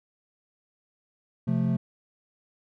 triangle chord, F major, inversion second, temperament equal, 130.81 / 174.61 / 220 Hz, C3 / F3 / A3, 0 / 0 / 0 cents, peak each -25 dBFS, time 1.47-1.77 s, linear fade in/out 10 ms, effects none

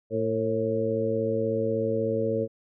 harmonic tone with a mistuned harmonic, 112.5 Hz, A2, 39 cents sharp, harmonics 1 / 2 / 3 / 4 / 5, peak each -33 / -32 / -33 / -27 / -29 dBFS, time 0.1-2.48 s, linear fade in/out 50 ms, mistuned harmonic 5, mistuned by -50 cents, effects none

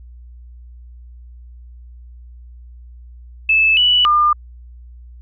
sine tone with pitch steps, 2619 / 2956 / 1203 Hz, E7 / F#7 / D6, -12 / -2 / +41 cents, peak -10 dBFS, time 3.49-4.33 s, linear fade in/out 5 ms, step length 280 ms, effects added 60 Hz sine -36 dBFS peak until 5.21 s

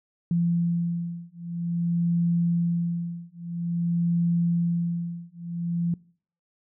sine beating tone pair, 170.7 / 171.2 Hz, F3 / F3, -39 / -34 cents, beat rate 0.5 Hz, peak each -26 dBFS, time 0.31-5.94 s, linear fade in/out 2 ms, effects noise-tail reverb RT60 0.5 s tail -23 dB re dry

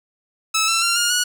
10% pulse tone with pitch steps, 1303 / 1340.4 / 1378.9 / 1418.5 / 1459.2 Hz, E6 / E6 / F6 / F6 / F#6, -20 / +29 / -22 / +27 / -24 cents, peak -8 dBFS, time 0.54-1.24 s, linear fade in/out 10 ms, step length 140 ms, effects none

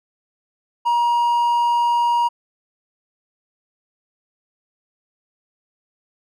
triangle tone, 950 Hz, A#5, 33 cents sharp, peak -13 dBFS, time 0.85-2.29 s, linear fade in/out 20 ms, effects none

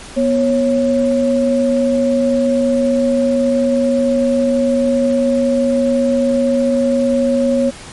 sine tone pair together, 244.1 / 548 Hz, B3 / C#5, -20 / -20 cents, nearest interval octave + major second, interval 1400 cents, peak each -14 dBFS, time 0.16-7.71 s, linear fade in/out 20 ms, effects pink hiss -34 dBFS RMS until 7.92 s + MP3 48 kbps

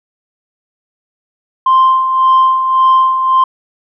sine tone with tremolo, 1046.5 Hz, C6, in tune, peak -3 dBFS, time 1.66-3.44 s, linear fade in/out 5 ms, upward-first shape sine, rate 1.8 Hz, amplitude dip 60%, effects tanh soft clip ceiling -3 dBFS

